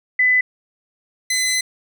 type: tone pair in turn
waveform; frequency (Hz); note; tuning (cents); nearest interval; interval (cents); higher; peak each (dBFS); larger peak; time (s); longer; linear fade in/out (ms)
sine / 15% pulse; 2004 / 2026; B6 / B6; +25 / +44; unison; 19; second; -12 / -11; second; 0.19-0.41 / 1.3-1.61; second; 5
effects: none